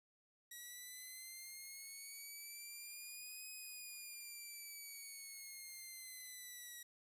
5% pulse linear two-way sweep, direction up then down, 1916 to 2522 to 1916 Hz, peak -40 dBFS, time 0.51-6.83 s, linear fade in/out 5 ms, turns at 3.5 s, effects resampled to 32000 Hz + 12-bit

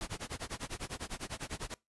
pink noise with tremolo, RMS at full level -38 dBFS, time 0.01-1.74 s, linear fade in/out 0 ms, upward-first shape sine, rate 10 Hz, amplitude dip 100%, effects noise-tail reverb RT60 0.2 s tail -23 dB re dry + resampled to 24000 Hz

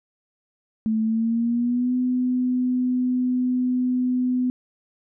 sine tone with pitch glide, 220 to 251.3 Hz, A3 to B3, 0 to +30 cents, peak -19 dBFS, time 0.86-4.5 s, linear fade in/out 0 ms, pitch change +230 cents, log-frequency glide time 1.02-1.94 s, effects none

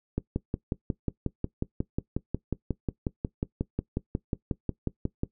click train, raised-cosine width 3 ms, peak -14 dBFS, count 29, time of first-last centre 0.18-5.234 s, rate 5.54 Hz, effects noise-tail reverb RT60 0.1 s tail -19 dB re dry

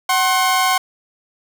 sawtooth tone pair together, 750 / 1067.4 Hz, F#5 / C6, +23 / +34 cents, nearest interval tritone, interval 611 cents, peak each -13 dBFS, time 0.09-0.78 s, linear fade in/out 5 ms, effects 8-bit

